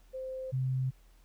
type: tone pair in turn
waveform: sine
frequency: 521 / 130.25 Hz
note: C5 / C3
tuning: -7 / -7 cents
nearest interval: 2 octaves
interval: 2400 cents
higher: first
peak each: -36 / -28 dBFS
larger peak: second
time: 0.13-0.52 / 0.52-0.91 s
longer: neither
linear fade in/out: 20 ms
effects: added 41 Hz sine -57 dBFS peak until 1.24 s + pink hiss -68 dBFS RMS until 1.24 s